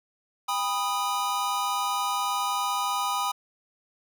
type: chord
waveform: square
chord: G augmented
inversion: none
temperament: equal with one note detuned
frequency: 801.9 / 987.8 / 1244.5 Hz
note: G5 / B5 / D#6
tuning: +39 / 0 / 0 cents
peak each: -32 / -30 / -30 dBFS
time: 0.48-3.32 s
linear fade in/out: 10 ms
effects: none